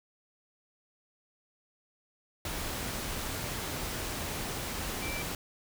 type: tone in noise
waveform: sine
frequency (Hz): 2339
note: D7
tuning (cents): -8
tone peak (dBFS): -38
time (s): 5.02-5.22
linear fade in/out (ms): 2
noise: pink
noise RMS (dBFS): -36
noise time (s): 2.45-5.35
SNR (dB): -5
effects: none